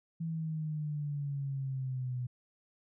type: exponential sweep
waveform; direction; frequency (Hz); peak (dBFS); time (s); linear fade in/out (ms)
sine; down; 165.1 to 123.47; -33; 0.2-2.27; 10
effects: none

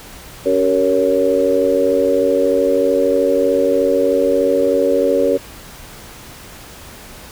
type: harmonic tone with a mistuned harmonic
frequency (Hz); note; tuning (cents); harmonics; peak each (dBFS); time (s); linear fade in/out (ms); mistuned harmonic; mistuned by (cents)
93.2; F#2; +13; 3 / 4 / 5 / 6; -20 / -19 / -16 / -16; 0.45-5.38; 20; 4; +46
effects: pink hiss -37 dBFS RMS until 7.31 s

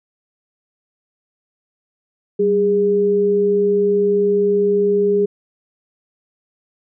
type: tone pair together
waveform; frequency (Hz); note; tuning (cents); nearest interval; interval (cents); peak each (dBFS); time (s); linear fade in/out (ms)
sine; 193.2 / 408.4; G3 / G#4; -25 / -29; octave + minor second; 1296; -22 / -13; 2.39-5.26; 10
effects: none

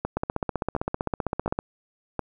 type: two click trains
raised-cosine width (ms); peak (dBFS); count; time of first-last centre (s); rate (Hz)
1; -11 / -12; 23 / 4; 0.17-1.589 / 0.05-2.193; 15.5 / 1.4
effects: none

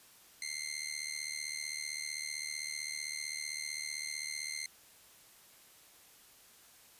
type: tone with amplitude modulation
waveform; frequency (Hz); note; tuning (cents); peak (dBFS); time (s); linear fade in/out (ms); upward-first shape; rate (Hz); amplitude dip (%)
15% pulse; 2093; C7; 0; -28; 0.42-4.66; 2; sine; 75.6; 85
effects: white hiss -60 dBFS RMS until 6.99 s + resampled to 32000 Hz

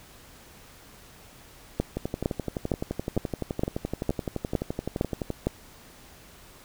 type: two click trains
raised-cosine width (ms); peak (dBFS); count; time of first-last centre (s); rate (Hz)
2; -10 / -15; 9 / 40; 1.8-5.47 / 1.97-5.303; 2.18 / 11.7
effects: pink hiss -51 dBFS RMS until 6.64 s

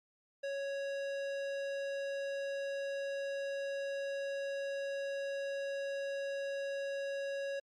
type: tone with tanh clipping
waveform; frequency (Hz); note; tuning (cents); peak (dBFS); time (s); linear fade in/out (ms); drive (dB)
sine; 554.4; C#5; 0; -38; 0.43-7.6; 10; 17
effects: Opus 48 kbps

